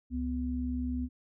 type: tone pair together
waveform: sine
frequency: 69.51 / 249.7 Hz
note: C#2 / B3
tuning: +5 / +19 cents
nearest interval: octave + minor seventh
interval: 2214 cents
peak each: -34 / -32 dBFS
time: 0.1-1.09 s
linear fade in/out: 50 ms
effects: none